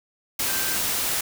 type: tone in noise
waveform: sine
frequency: 1564 Hz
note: G6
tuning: 4 cents flat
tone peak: -34 dBFS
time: 0.48-0.77 s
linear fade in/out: 5 ms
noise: white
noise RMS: -25 dBFS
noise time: 0.39-1.21 s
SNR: -12 dB
effects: none